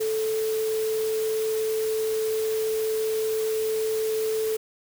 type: tone in noise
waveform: sine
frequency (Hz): 438.5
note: A4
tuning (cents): -6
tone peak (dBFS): -23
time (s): 0-4.57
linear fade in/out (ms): 10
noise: white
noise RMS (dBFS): -37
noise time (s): 0-4.57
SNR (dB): +11
effects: none